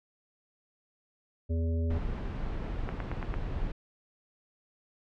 harmonic tone, 82.41 Hz, E2, in tune, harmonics 1 / 3 / 5 / 7, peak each -27 / -37 / -41 / -44 dBFS, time 1.49-1.99 s, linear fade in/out 20 ms
brown noise, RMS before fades -34 dBFS, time 1.9-3.72 s, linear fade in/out 5 ms
click train, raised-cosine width 0.5 ms, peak -21 dBFS, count 5, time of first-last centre 2.89-3.34 s, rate 8.88 Hz
effects low-pass 3000 Hz 12 dB/octave

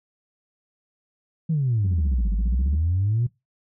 sine exponential two-way sweep, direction down then up, 167.6 to 49.13 to 125 Hz, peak -18 dBFS, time 1.49-3.27 s, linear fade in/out 10 ms, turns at 2.32 s
sine tone bursts, 185 Hz, F#3, in tune, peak -27 dBFS, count 14, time 1.84-2.756 s, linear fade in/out 5 ms, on 32 ms, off 36 ms
effects noise-tail reverb RT60 0.2 s tail -19 dB re dry + tanh soft clip ceiling -15 dBFS

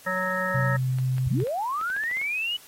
harmonic tone, 185.5 Hz, F#3, 5 cents sharp, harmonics 1 / 3 / 5 / 7 / 9 / 10, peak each -34 / -30 / -35 / -30 / -33 / -29 dBFS, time 0.06-0.77 s, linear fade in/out 10 ms
sine tone, 129.3 Hz, C3, 20 cents flat, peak -22 dBFS, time 0.54-1.44 s, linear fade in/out 10 ms
clicks, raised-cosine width 0.3 ms, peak -26 dBFS, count 11, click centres 0.986 / 1.182 / 1.402 / 1.47 / 1.813 / 1.901 / 1.965 / 2.037 / 2.113 / 2.17 / 2.215 s
sine linear sweep, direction up, 49.3 to 2983 Hz, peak -25 dBFS, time 1.26-2.57 s, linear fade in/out 10 ms
effects white hiss -50 dBFS RMS until 2.67 s + AAC 48 kbps

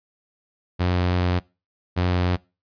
sawtooth tone pair in turn, 89.6 / 89.6 Hz, F2 / F2, +45 / +45 cents, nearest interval unison, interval 0 cents, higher neither, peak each -15 dBFS, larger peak neither, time 0.79-1.4 / 1.96-2.37 s, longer first, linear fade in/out 20 ms, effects noise-tail reverb RT60 0.3 s tail -24 dB re dry + resampled to 11025 Hz

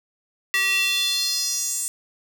square tone with high-pass filter sweep, 385.9 Hz, G4, 27 cents flat, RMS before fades -23 dBFS, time 0.54-1.88 s, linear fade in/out 0 ms, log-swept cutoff 2100 to 8200 Hz, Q 3.9, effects none

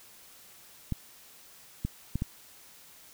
clicks, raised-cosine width 5 ms, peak -17 dBFS, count 4, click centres 0.923 / 1.85 / 2.156 / 2.221 s, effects white hiss -54 dBFS RMS until 3.13 s

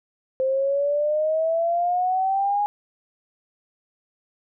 sine exponential sweep, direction up, 521 to 830.6 Hz, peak -19 dBFS, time 0.4-2.66 s, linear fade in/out 0 ms, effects none

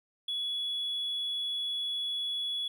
triangle tone, 3387 Hz, G#7, 33 cents sharp, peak -28 dBFS, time 0.28-2.68 s, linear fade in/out 5 ms, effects tanh soft clip ceiling -27 dBFS

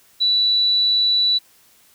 sine tone, 3951 Hz, B7, in tune, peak -14 dBFS, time 0.2-1.39 s, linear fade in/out 20 ms, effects white hiss -54 dBFS RMS until 1.94 s

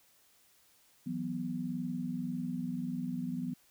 sine chord, E suspended second, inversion none, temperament equal, 164.81 / 185 / 246.9 Hz, E3 / F#3 / B3, 0 / 0 / 0 cents, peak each -40 / -39 / -36 dBFS, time 1.06-3.54 s, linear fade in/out 10 ms, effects white hiss -66 dBFS RMS until 3.7 s

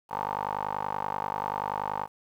15% pulse tone with band-pass filter, 50.4 Hz, G1, 49 cents sharp, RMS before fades -32 dBFS, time 0.09-2.08 s, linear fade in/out 50 ms, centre 940 Hz, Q 6.4, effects 10-bit

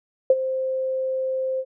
sine tone with ADSR envelope, 523.3 Hz, C5, in tune, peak -9 dBFS, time 0.3-1.65 s, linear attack 3 ms, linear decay 40 ms, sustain -13 dB, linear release 56 ms, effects none

